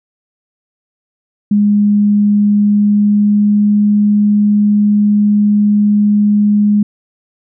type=tone with pitch glide; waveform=sine; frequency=206.2 to 207.4 Hz; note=G#3 to G#3; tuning=-12 to -2 cents; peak=-7 dBFS; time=1.51-6.83 s; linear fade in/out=5 ms; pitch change=+10 cents; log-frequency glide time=2.57-3.79 s; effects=none